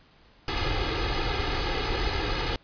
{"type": "noise with comb filter", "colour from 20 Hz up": "pink", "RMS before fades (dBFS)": -27, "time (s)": [0.48, 2.56], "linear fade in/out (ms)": 2, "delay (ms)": 2.4, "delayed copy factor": 0.7, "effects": ["pink hiss -58 dBFS RMS until 2.63 s", "resampled to 11025 Hz"]}